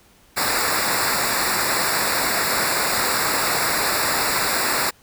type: noise with comb filter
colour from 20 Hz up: pink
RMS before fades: -21 dBFS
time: 0.36-4.91 s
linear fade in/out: 20 ms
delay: 0.32 ms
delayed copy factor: -0.95
effects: pink hiss -54 dBFS RMS until 5.02 s